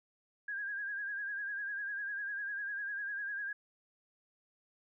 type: tone with vibrato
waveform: sine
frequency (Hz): 1627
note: G#6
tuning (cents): -36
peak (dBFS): -36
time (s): 0.48-3.53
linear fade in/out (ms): 5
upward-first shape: sine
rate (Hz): 10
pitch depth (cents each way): 59
effects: none